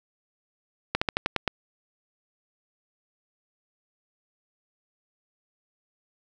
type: slowing click train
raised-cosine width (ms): 0.3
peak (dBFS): -7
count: 7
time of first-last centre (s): 0.95-1.477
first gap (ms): 65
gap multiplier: 1.12
effects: none